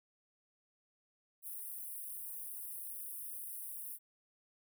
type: high-pass noise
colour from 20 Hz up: white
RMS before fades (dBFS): -45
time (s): 1.42-3.99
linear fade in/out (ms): 50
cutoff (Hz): 9000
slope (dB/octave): 96
effects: none